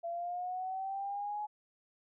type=linear sweep; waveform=sine; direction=up; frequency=674 to 845 Hz; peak=-35 dBFS; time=0.03-1.47 s; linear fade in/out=20 ms; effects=none